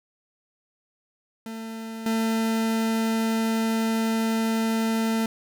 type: tone with level steps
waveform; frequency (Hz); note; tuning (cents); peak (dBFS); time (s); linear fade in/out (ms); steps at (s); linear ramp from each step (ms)
40% pulse; 224; A3; +31; -32 / -21; 1.46-5.26; 2; 2.06; 2
effects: none